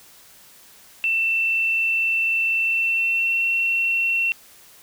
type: tone with pitch glide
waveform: sine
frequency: 2679 to 2716 Hz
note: E7 to F7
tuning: +27 to -49 cents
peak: -18 dBFS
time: 1.04-4.32 s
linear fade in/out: 0 ms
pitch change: +24 cents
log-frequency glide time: 2.59-3.46 s
effects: white hiss -49 dBFS RMS until 4.82 s